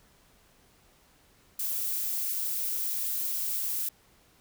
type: noise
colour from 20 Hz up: violet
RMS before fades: -31 dBFS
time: 1.59-3.89 s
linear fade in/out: 5 ms
effects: pink hiss -62 dBFS RMS until 4.4 s